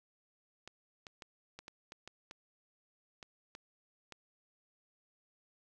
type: clicks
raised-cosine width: 0.2 ms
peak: -30 dBFS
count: 11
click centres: 0.676 / 1.068 / 1.222 / 1.59 / 1.681 / 1.921 / 2.076 / 2.311 / 3.228 / 3.551 / 4.123 s
effects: none